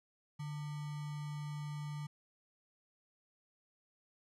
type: tone with sample-and-hold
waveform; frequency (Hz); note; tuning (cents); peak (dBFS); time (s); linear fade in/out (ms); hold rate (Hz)
sine; 148; D3; +14; -39; 0.39-2.07; 10; 1050
effects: low-pass 9000 Hz 12 dB/octave